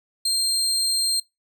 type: tone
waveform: 30% pulse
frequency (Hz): 4186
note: C8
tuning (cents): 0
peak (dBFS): -17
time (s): 0.25-1.2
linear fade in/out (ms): 5
effects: noise-tail reverb RT60 0.2 s tail -22 dB re dry